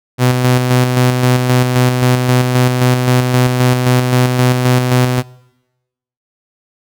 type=tone with tremolo; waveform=sawtooth; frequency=125.7 Hz; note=B2; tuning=31 cents sharp; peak=-4 dBFS; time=0.18-5.23 s; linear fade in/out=50 ms; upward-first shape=square; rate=3.8 Hz; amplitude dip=40%; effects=noise-tail reverb RT60 1.0 s tail -23 dB re dry